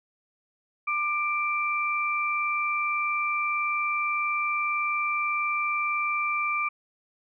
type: tone pair together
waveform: sine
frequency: 1191.3 / 2347 Hz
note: D6 / D7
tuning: +24 / -2 cents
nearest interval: octave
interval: 1174 cents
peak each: -27 dBFS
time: 0.87-6.69 s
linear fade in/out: 10 ms
effects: none